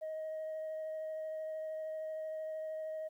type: tone with vibrato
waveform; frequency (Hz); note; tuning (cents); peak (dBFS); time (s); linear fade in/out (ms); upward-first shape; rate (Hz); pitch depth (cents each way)
sine; 629; D#5; +19; -36; 0.01-3.09; 20; sine; 13; 9
effects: tanh soft clip ceiling -36 dBFS + 12-bit